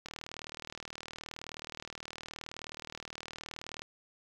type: click train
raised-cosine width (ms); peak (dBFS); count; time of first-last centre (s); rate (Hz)
0.2; -24; 148; 0.06-3.82; 39.1
effects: 9-bit